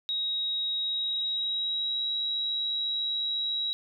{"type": "tone with pitch glide", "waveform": "sine", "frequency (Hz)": [3800, 3862], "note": ["A#7", "B7"], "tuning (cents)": [33, -39], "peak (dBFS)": -27, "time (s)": [0.09, 3.73], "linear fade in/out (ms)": 0, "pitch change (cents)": 28, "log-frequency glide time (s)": [0.79, 2.06], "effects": []}